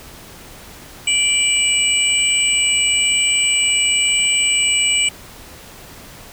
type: tone cluster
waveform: sine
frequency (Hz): 2336 / 2941 / 7980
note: D7 / F#7 / B8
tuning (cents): -10 / -11 / +17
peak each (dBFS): -18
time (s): 1.07-5.09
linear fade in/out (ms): 5
effects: pink hiss -39 dBFS RMS until 6.32 s